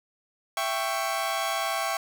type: chord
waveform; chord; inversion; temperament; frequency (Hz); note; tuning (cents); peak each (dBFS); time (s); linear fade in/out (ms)
sawtooth; C# diminished; first; equal with one note detuned; 665 / 784 / 1108.7; E5 / G5 / C#6; +15 / 0 / 0; -27; 0.57-1.97; 2
effects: none